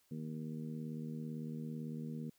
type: harmonic tone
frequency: 77.9 Hz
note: D#2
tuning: 3 cents sharp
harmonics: 2 / 3 / 4 / 5 / 6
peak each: -43 / -43 / -55 / -56 / -55 dBFS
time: 0.11-2.3 s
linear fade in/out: 5 ms
effects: white hiss -73 dBFS RMS until 2.38 s